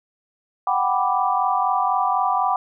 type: chord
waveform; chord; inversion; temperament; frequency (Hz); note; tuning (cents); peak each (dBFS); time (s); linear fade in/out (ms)
sine; G major seventh; third; equal; 740 / 784 / 987.8 / 1174.7; F#5 / G5 / B5 / D6; 0 / 0 / 0 / 0; -23; 0.67-2.56; 2
effects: none